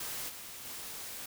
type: noise with level steps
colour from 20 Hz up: white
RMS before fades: -39 / -46 / -43 dBFS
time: 0-1.26 s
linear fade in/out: 5 ms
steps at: 0.28 / 0.64 s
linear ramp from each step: 20 ms
effects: none